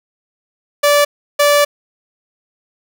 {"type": "tone pair in turn", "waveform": "sawtooth", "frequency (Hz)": [581, 581], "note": ["D5", "D5"], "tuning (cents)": [-19, -19], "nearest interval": "unison", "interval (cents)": 0, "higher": "neither", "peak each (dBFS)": -5, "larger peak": "neither", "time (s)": [[0.83, 1.05], [1.39, 1.65]], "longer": "second", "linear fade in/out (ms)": 10, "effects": []}